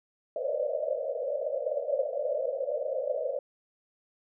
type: band-pass noise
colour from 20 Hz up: white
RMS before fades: -31 dBFS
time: 0.36-3.39 s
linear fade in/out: 2 ms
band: 500 to 620 Hz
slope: 96 dB/octave
effects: none